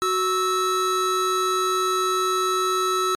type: tone pair together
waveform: square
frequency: 371.1 / 1309 Hz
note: F#4 / E6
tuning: +5 / -13 cents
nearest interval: octave + minor seventh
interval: 2182 cents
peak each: -25 / -22 dBFS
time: 0.02-3.15 s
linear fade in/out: 0 ms
effects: low-pass 11000 Hz 12 dB/octave + MP3 96 kbps